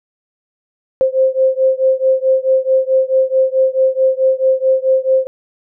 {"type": "beating tone pair", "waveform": "sine", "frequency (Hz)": [523.3, 527.9], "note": ["C5", "C5"], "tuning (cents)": [0, 15], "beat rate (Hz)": 4.6, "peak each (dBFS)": [-13, -14], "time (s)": [1.01, 5.27], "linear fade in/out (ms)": 0, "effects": []}